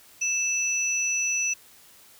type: tone pair together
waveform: sine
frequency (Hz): 2637 / 5920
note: E7 / F#8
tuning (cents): 0 / 0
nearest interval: octave + major second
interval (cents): 1400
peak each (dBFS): -27 / -25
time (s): 0.21-1.54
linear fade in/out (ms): 10
effects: white hiss -53 dBFS RMS until 2.19 s